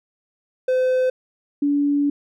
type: tone pair in turn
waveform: triangle / sine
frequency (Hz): 512 / 287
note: C5 / D4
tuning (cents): -38 / -40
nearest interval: minor seventh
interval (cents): 1002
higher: first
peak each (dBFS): -14 / -16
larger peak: first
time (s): 0.68-1.1 / 1.62-2.1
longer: second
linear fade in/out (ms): 5
effects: none